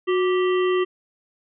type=harmonic tone with a mistuned harmonic; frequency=390 Hz; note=G4; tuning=9 cents flat; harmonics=1 / 3 / 5 / 7 / 8; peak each=-18 / -28 / -32 / -35 / -36 dBFS; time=0.07-0.85 s; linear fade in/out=20 ms; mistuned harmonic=1; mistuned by=-110 cents; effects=none